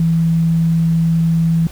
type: tone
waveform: sine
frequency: 164.81 Hz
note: E3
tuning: in tune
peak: -11 dBFS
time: 0-1.67 s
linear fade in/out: 2 ms
effects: added 60 Hz sine -34 dBFS peak until 1.71 s + pink hiss -40 dBFS RMS until 1.71 s

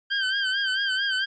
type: tone with vibrato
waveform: 25% pulse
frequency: 1568 Hz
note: G6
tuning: in tune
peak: -19 dBFS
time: 0.1-1.26 s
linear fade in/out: 20 ms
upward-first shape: sine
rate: 4.5 Hz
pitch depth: 65 cents each way
effects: resampled to 16000 Hz

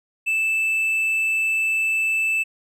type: tone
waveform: triangle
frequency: 2637 Hz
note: E7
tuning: in tune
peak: -17 dBFS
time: 0.26-2.44 s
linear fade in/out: 20 ms
effects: none

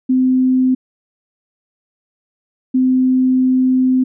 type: tone bursts at uneven times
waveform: sine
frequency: 257.3 Hz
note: C4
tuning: 29 cents flat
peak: -10 dBFS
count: 2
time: 0.09-0.75 / 2.74-4.04 s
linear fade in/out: 10 ms
effects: none

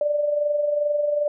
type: tone with amplitude modulation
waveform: sine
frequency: 589 Hz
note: D5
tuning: 5 cents sharp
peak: -17 dBFS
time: 0.01-1.28 s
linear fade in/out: 2 ms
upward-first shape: sine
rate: 22.5 Hz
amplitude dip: 50%
effects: none

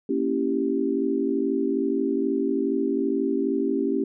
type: chord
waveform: sine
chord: A# diminished seventh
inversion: none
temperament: equal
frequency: 233.1 / 277.2 / 329.6 / 392 Hz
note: A#3 / C#4 / E4 / G4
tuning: 0 / 0 / 0 / 0 cents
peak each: -29 / -25 / -29 / -26 dBFS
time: 0.09-4.04 s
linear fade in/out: 5 ms
effects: none

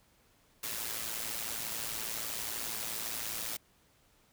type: noise with amplitude modulation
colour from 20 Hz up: white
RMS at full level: -35 dBFS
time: 0.63-3.57 s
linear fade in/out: 5 ms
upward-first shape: sine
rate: 112 Hz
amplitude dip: 60%
effects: pink hiss -67 dBFS RMS until 4.32 s

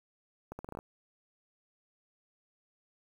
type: accelerating click train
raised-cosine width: 1 ms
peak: -27 dBFS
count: 8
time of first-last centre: 0.52-0.789 s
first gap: 70 ms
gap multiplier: 0.79
effects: 9-bit

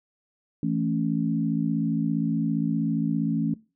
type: chord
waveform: sine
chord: A major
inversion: second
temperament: equal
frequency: 164.81 / 220 / 277.2 Hz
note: E3 / A3 / C#4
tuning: 0 / 0 / 0 cents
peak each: -27 dBFS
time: 0.63-3.54 s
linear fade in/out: 2 ms
effects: noise-tail reverb RT60 0.3 s tail -21 dB re dry

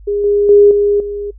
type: tone with level steps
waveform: sine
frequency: 408.9 Hz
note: G#4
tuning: 27 cents flat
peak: -13 / -9 / -3 / -9 / -19 dBFS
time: 0.07-1.31 s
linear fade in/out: 10 ms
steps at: 0.24 / 0.49 / 0.71 / 1 s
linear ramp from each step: 2 ms
effects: noise-tail reverb RT60 0.1 s tail -25 dB re dry + added 50 Hz sine -34 dBFS peak until 1.38 s

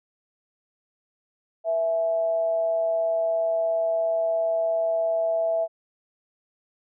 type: tone with amplitude modulation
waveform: sine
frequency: 659.3 Hz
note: E5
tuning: in tune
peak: -19 dBFS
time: 1.64-5.68 s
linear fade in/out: 50 ms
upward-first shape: sine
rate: 183 Hz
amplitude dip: 40%
effects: none

